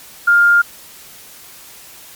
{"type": "tone", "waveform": "sine", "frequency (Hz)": 1406, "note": "F6", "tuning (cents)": 11, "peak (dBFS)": -7, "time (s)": [0.27, 0.62], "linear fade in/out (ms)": 10, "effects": ["white hiss -39 dBFS RMS until 2.15 s", "MP3 96 kbps"]}